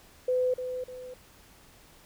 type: tone with echo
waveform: sine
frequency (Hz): 505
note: B4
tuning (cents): +39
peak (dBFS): -23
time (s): 0.28-0.54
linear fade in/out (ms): 5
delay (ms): 300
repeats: 2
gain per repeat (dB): -8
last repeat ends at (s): 1.14
effects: pink hiss -56 dBFS RMS until 2.05 s